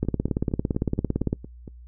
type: two click trains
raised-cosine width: 3 ms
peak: -10 / -24 dBFS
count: 24 / 8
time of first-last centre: 0.03-1.329 / 0.05-1.678 s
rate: 17.7 / 4.3 Hz
effects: noise-tail reverb RT60 0.1 s tail -23 dB re dry + added 60 Hz sine -42 dBFS peak until 1.87 s